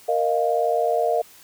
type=chord; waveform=sine; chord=Bb suspended fourth; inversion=none; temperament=equal with one note detuned; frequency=466.2 / 619 / 698.5 Hz; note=Bb4 / Eb5 / F5; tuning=0 / -9 / 0 cents; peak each=-23 / -23 / -22 dBFS; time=0.08-1.22 s; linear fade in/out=10 ms; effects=white hiss -49 dBFS RMS until 1.43 s